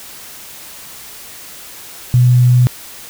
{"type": "tone", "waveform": "sine", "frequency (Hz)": 124.1, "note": "B2", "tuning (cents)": 9, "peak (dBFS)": -6, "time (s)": [2.14, 2.67], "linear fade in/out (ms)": 0, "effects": ["white hiss -34 dBFS RMS until 3.09 s"]}